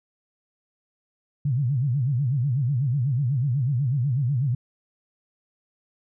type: tone with vibrato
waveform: sine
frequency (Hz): 131.5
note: C3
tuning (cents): +9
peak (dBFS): -20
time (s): 1.45-4.55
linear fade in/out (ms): 5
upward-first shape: sine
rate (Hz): 8.1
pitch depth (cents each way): 210
effects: none